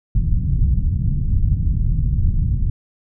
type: low-pass noise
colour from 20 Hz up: pink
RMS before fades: -17 dBFS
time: 0.15-2.7 s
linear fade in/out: 2 ms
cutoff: 150 Hz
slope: 24 dB/octave
effects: none